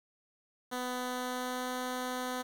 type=tone with pitch glide; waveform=10% pulse; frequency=249.8 to 252.3 Hz; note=B3 to B3; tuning=+20 to +37 cents; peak=-26 dBFS; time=0.71-2.43 s; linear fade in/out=20 ms; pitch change=+17 cents; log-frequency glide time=0.93-1.75 s; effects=10-bit